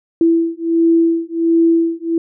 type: beating tone pair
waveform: sine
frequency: 331.3 / 332.7 Hz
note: E4 / E4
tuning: +9 / +16 cents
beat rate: 1.4 Hz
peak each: -14 dBFS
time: 0.21-2.18 s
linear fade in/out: 2 ms
effects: none